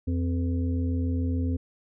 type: harmonic tone with a mistuned harmonic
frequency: 86.1 Hz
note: F2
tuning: 24 cents flat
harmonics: 1 / 3 / 5 / 6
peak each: -25 / -29 / -42 / -43 dBFS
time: 0.07-1.57 s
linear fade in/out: 10 ms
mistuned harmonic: 6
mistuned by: -65 cents
effects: none